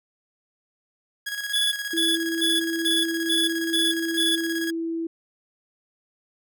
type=tone with tremolo; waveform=sawtooth; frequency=1656 Hz; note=G#6; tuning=5 cents flat; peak=-23 dBFS; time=1.26-4.71 s; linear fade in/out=10 ms; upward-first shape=square; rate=17 Hz; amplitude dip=50%
type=tone bursts; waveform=square; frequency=3427 Hz; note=A7; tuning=46 cents flat; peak=-21 dBFS; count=7; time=1.53-4.36 s; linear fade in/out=10 ms; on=190 ms; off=250 ms
type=tone; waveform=sine; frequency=330 Hz; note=E4; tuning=2 cents sharp; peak=-25 dBFS; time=1.93-5.07 s; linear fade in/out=5 ms
effects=none